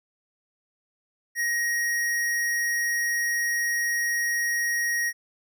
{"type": "tone", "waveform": "square", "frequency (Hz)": 1884, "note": "A#6", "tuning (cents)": 18, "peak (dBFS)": -24, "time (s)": [1.35, 5.13], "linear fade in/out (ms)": 50, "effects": []}